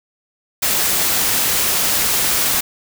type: noise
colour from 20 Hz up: white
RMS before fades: -17 dBFS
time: 0.62-2.61 s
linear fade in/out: 10 ms
effects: none